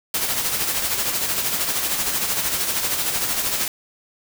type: noise with tremolo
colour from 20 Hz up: white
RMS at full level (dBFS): -21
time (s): 0.14-3.68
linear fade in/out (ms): 2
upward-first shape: sine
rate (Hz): 13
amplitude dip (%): 45
effects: none